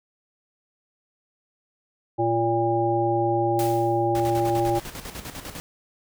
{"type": "harmonic tone", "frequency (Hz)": 115.3, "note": "A#2", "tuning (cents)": -19, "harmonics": [1, 3, 5, 7], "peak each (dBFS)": [-28, -23, -28, -24], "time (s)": [2.18, 4.8], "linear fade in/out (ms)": 20}
{"type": "noise with exponential decay", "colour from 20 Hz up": "white", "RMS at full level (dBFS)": -32, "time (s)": [3.59, 4.15], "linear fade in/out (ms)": 1, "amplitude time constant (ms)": 120}
{"type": "noise with tremolo", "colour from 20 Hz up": "pink", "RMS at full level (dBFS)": -35, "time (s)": [4.15, 5.6], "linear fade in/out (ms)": 0, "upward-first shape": "square", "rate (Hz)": 10, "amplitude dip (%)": 60}
{"effects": []}